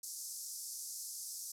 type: band-pass noise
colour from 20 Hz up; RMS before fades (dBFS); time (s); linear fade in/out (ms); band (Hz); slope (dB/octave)
pink; -45; 0.03-1.52; 5; 5100 to 13000; 48
effects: none